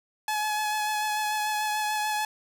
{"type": "tone with vibrato", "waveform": "sawtooth", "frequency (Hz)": 850, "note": "G#5", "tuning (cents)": 40, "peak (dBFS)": -22, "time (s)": [0.28, 2.25], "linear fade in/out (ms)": 2, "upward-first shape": "sine", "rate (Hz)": 6.8, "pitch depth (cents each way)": 18, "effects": []}